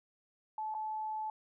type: tone with dropouts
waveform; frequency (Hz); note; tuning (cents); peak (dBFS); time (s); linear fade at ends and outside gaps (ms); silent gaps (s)
sine; 866; A5; -28; -35; 0.58-1.3; 2; 0.742-0.748
effects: none